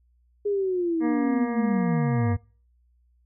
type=linear sweep; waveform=sine; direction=down; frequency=415.3 to 90.9 Hz; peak=-22 dBFS; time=0.45-2.37 s; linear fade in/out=10 ms
type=harmonic tone; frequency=236.6 Hz; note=A#3; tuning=26 cents sharp; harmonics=1 / 2 / 3 / 4 / 5 / 7 / 8 / 9; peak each=-26 / -32 / -36 / -38 / -40 / -43 / -44 / -45 dBFS; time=1-2.37 s; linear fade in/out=50 ms
effects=noise-tail reverb RT60 0.4 s tail -23 dB re dry + added 60 Hz sine -60 dBFS peak until 3.25 s